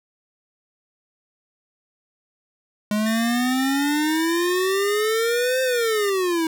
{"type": "exponential two-way sweep", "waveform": "square", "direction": "up then down", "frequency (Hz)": [207.7, 523.3, 318.2], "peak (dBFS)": -20, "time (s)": [2.91, 6.47], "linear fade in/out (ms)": 2, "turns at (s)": 5.62}
{"type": "tone", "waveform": "sawtooth", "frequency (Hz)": 1815, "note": "A#6", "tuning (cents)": -47, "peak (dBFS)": -25, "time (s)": [3.06, 6.1], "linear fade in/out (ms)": 5}
{"effects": []}